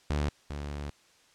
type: tone pair in turn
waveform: sawtooth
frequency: 73.6 / 72.5 Hz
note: D2 / D2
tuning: +4 / -22 cents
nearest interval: unison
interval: 26 cents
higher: first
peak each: -23 / -31 dBFS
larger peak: first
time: 0.1-0.29 / 0.5-0.9 s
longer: second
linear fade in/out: 0 ms
effects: white hiss -62 dBFS RMS until 1.34 s + low-pass 7000 Hz 12 dB/octave